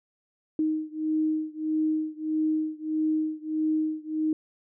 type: beating tone pair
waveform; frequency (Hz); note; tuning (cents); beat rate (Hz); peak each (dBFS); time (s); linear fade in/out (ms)
sine; 311.1 / 312.7; D#4 / D#4; 0 / +9; 1.6; -27 / -28; 0.59-4.33; 2
effects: none